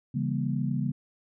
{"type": "chord", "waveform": "sine", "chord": "C# diminished seventh", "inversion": "none", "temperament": "just", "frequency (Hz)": [138.59, 166.31, 199.57, 239.5], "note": ["C#3", "E3", "G3", "Bb3"], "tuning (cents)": [0, 16, 31, 47], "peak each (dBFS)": [-29, -34, -32, -32], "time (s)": [0.14, 0.92], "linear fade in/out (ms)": 10, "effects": []}